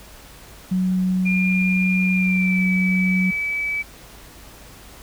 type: tone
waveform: sine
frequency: 185.1 Hz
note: F#3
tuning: 1 cent sharp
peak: -17 dBFS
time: 0.71-3.31 s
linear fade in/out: 10 ms
type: tone with pitch glide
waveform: sine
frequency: 2403 to 2296 Hz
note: D7 to D7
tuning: +39 to -40 cents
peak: -21 dBFS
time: 1.25-3.83 s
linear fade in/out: 20 ms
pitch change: -79 cents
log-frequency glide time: 2.14-2.68 s
effects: added 50 Hz sine -47 dBFS peak until 5.02 s + pink hiss -44 dBFS RMS until 5.02 s